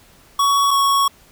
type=tone pair in turn; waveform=square; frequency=1121 / 1109.4 Hz; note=C#6 / C#6; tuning=+19 / +1 cents; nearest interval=unison; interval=18 cents; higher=first; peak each=-14 dBFS; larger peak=neither; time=0.39-0.71 / 0.71-1.08 s; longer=second; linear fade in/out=5 ms; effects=pink hiss -50 dBFS RMS until 1.31 s